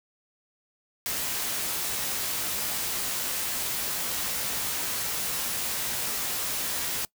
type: noise with comb filter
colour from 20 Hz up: white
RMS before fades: -30 dBFS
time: 1.06-7.05 s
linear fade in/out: 0 ms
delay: 17 ms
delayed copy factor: +0.5
effects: noise-tail reverb RT60 0.1 s tail -22 dB re dry